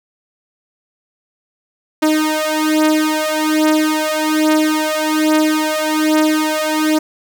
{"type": "beating tone pair", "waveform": "sawtooth", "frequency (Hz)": [308.8, 310], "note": ["D#4", "D#4"], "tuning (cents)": [-13, -6], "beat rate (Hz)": 1.2, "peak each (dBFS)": -12, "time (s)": [2.02, 6.99], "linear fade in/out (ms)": 10, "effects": []}